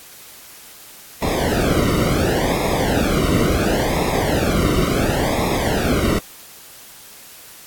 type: noise with flanger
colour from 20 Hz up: brown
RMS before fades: -18 dBFS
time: 1.22-6.19 s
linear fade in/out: 5 ms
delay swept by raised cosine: 0.66 to 1.21 ms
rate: 0.71 Hz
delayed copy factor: -1
effects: white hiss -41 dBFS RMS until 7.66 s + AAC 64 kbps